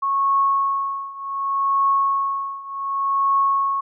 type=tone with tremolo; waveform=sine; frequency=1100 Hz; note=C#6; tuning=14 cents flat; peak=-14 dBFS; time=0.02-3.81 s; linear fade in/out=10 ms; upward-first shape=triangle; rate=0.67 Hz; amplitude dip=90%; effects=none